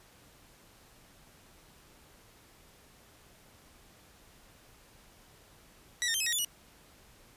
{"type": "tone with pitch steps", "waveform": "15% pulse", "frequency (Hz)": [1944, 1830, 3138, 2575, 1885, 3482, 2914], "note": ["B6", "A#6", "G7", "E7", "A#6", "A7", "F#7"], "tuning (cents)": [-28, -32, 1, -41, 19, -19, -27], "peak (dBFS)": -22, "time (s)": [6.02, 6.447], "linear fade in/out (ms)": 0, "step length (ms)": 61, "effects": ["pink hiss -59 dBFS RMS until 7.36 s", "resampled to 32000 Hz"]}